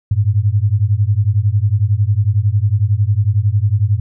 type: beating tone pair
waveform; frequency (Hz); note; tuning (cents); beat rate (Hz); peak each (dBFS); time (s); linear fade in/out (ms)
sine; 98 / 109; G2 / A2; 0 / -16; 11; -14; 0.11-4; 5
effects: none